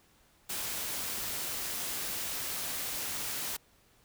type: noise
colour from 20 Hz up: white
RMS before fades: -36 dBFS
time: 0.49-3.57 s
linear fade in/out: 10 ms
effects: pink hiss -65 dBFS RMS until 4.04 s